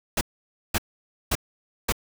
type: noise bursts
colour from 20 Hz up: pink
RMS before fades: -23 dBFS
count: 4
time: 0.17-1.924 s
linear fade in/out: 5 ms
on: 41 ms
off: 530 ms
effects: none